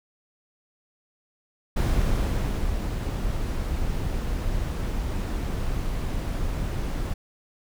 brown noise with ADSR envelope, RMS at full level -21 dBFS, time 1.76-7.14 s, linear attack 11 ms, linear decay 950 ms, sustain -6 dB, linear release 7 ms, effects none

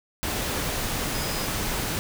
sine tone in noise, 5000 Hz, D#8, 8 cents sharp, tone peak -37 dBFS, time 1.15-1.46 s, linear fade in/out 0 ms, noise pink, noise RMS -28 dBFS, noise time 0.23-1.99 s, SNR -12 dB, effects none

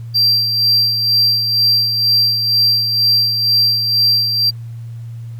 triangle tone with tremolo, 4715 Hz, D8, 6 cents sharp, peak -8 dBFS, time 0.14-4.51 s, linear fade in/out 20 ms, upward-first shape sine, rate 2.1 Hz, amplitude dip 50%, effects added 116 Hz sine -26 dBFS peak until 5.39 s + pink hiss -53 dBFS RMS until 5.39 s

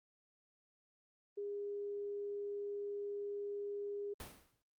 sine tone, 407 Hz, G#4, 35 cents flat, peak -39 dBFS, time 1.37-4.14 s, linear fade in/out 10 ms
pink noise with exponential decay, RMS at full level -45 dBFS, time 4.2-4.62 s, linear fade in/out 1 ms, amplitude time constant 90 ms
effects Opus 32 kbps

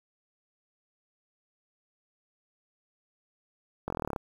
slowing click train, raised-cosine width 1 ms, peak -18 dBFS, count 12, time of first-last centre 3.88-4.162 s, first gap 22 ms, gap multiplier 1.03, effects 8-bit

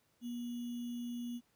sine tone with sample-and-hold, 240 Hz, B3, 49 cents flat, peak -38 dBFS, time 0.21-1.41 s, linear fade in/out 50 ms, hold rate 3150 Hz, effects pink hiss -74 dBFS RMS until 1.55 s + high-pass 80 Hz 12 dB/octave

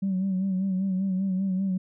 sine tone with vibrato, 190 Hz, F#3, 46 cents sharp, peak -22 dBFS, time 0.02-1.78 s, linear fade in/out 10 ms, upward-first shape sine, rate 5.1 Hz, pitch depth 54 cents each way, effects tanh soft clip ceiling -20 dBFS

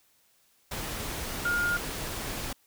sine tone in noise, 1419 Hz, F6, 27 cents sharp, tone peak -25 dBFS, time 1.45-1.77 s, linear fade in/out 5 ms, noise pink, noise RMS -35 dBFS, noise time 0.71-2.53 s, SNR +7 dB, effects white hiss -66 dBFS RMS until 2.66 s

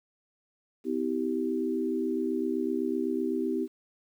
sine tone cluster, 253.1 / 321.3 / 389 Hz, B3 / E4 / G4, +43 / -44 / -13 cents, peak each -31 dBFS, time 0.84-3.68 s, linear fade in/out 50 ms, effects 10-bit

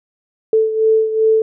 sine beating tone pair, 440 / 442.6 Hz, A4 / A4, 0 / +10 cents, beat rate 2.6 Hz, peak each -12 / -18 dBFS, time 0.53-1.42 s, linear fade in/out 2 ms, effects none

